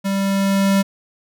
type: tone with level ramp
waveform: square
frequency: 196 Hz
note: G3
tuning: in tune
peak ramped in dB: -19 to -13 dBFS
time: 0.04-0.83 s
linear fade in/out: 20 ms
effects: none